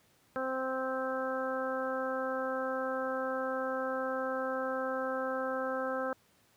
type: harmonic tone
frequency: 261.5 Hz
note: C4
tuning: 1 cent flat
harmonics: 1 / 2 / 3 / 4 / 5 / 6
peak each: -40 / -34 / -42 / -43 / -39 / -41 dBFS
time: 0.36-6.13 s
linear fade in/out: 0 ms
effects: pink hiss -67 dBFS RMS until 6.56 s + high-pass 80 Hz 12 dB/octave